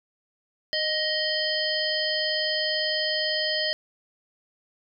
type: harmonic tone with a mistuned harmonic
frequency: 626 Hz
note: D#5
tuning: 10 cents sharp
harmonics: 1 / 3 / 5 / 7 / 8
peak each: -30 / -30 / -30 / -30 / -30 dBFS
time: 0.73-3.73 s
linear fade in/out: 0 ms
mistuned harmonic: 1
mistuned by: -25 cents
effects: none